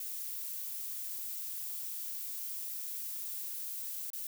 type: noise with dropouts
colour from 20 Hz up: violet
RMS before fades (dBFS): -40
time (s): 0-4.27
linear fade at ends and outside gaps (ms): 2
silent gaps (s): 4.103-4.132
effects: none